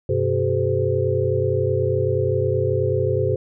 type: tone cluster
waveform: sine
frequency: 96.5 / 127.3 / 380.2 / 428.2 / 513 Hz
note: G2 / C3 / F#4 / A4 / C5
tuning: -27 / -47 / +47 / -47 / -34 cents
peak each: -24 dBFS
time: 0.09-3.36 s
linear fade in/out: 5 ms
effects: none